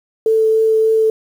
sine tone with vibrato, 441.6 Hz, A4, 6 cents sharp, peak -10 dBFS, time 0.26-1.1 s, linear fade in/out 2 ms, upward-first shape triangle, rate 3.4 Hz, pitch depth 9 cents each way, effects 7-bit

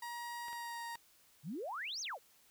30% pulse tone with pitch glide, 950 to 934.8 Hz, A#5 to A#5, +33 to +5 cents, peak -39 dBFS, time 0.02-0.96 s, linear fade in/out 5 ms, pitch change -28 cents, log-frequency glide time 0.43-0.85 s
clicks, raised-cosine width 0.3 ms, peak -37 dBFS, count 3, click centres 0.483 / 0.53 / 0.954 s
sine exponential two-way sweep, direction up then down, 128.2 to 6645 to 410 Hz, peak -39 dBFS, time 1.43-2.19 s, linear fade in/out 50 ms, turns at 2.01 s
effects white hiss -67 dBFS RMS until 2.5 s

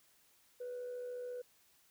sine tone with amplitude modulation, 493.6 Hz, B4, 1 cent flat, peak -37 dBFS, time 0.6-1.42 s, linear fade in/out 10 ms, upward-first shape sine, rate 74.2 Hz, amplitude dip 40%, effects tanh soft clip ceiling -38 dBFS + white hiss -69 dBFS RMS until 1.9 s

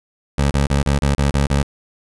20% pulse tone bursts, 70.3 Hz, C#2, 25 cents sharp, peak -9 dBFS, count 8, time 0.38-1.63 s, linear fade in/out 5 ms, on 130 ms, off 30 ms, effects resampled to 24000 Hz

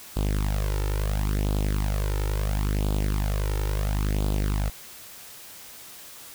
sawtooth tone with flanger, 50.8 Hz, G#1, 38 cents flat, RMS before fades -25 dBFS, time 0.16-4.7 s, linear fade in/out 10 ms, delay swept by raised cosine 0.24 to 2.24 ms, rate 0.73 Hz, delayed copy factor +1, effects white hiss -44 dBFS RMS until 6.34 s

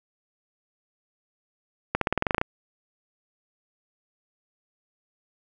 accelerating click train, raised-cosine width 0.5 ms, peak -7 dBFS, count 11, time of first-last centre 1.95-2.414 s, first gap 63 ms, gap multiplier 0.93, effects none

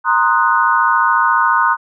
sine chord, C half-diminished seventh, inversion third, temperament equal, 932.3 / 1046.5 / 1244.5 / 1480 Hz, Bb5 / C6 / Eb6 / Gb6, 0 / 0 / 0 / 0 cents, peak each -16 dBFS, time 0.04-1.77 s, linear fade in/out 50 ms, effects none

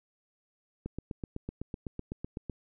click train, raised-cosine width 3 ms, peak -23 dBFS, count 14, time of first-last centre 0.86-2.497 s, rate 7.94 Hz, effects none

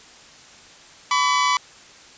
sawtooth tone pair together, 1000 / 1141.8 Hz, B5 / D6, +21 / -49 cents, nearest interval major second, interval 230 cents, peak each -16 dBFS, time 1.11-1.57 s, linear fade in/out 2 ms, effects white hiss -46 dBFS RMS until 2.17 s + resampled to 16000 Hz

